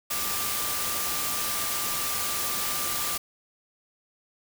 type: tone in noise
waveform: sine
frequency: 1186 Hz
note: D6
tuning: 17 cents sharp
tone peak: -37 dBFS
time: 0.1-3.18 s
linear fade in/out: 10 ms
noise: white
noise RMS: -29 dBFS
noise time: 0.1-3.18 s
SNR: -11 dB
effects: none